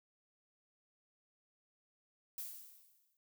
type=noise with exponential decay; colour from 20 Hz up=violet; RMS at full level=-42 dBFS; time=2.38-3.17 s; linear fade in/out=1 ms; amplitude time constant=170 ms; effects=none